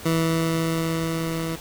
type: tone with level ramp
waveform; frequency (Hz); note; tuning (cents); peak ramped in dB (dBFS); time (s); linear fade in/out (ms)
20% pulse; 163.5; E3; -14; -14 to -21; 0.05-1.56; 10
effects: pink hiss -39 dBFS RMS until 1.6 s